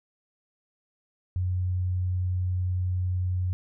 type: tone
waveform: sine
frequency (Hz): 91.1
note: F#2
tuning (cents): -26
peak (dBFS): -24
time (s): 1.36-3.53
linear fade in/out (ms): 0
effects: none